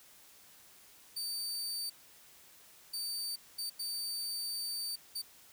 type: tone bursts at uneven times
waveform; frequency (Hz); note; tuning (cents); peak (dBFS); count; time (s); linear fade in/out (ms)
sawtooth; 4604; D8; -35; -33; 5; 1.16-1.9 / 2.93-3.36 / 3.58-3.7 / 3.79-4.96 / 5.15-5.22; 10
effects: white hiss -59 dBFS RMS until 5.52 s